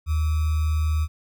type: tone with sample-and-hold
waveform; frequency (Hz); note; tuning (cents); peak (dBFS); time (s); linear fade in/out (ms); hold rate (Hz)
sine; 77.78; D#2; 0; -19; 0.06-1.08; 50; 1225
effects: none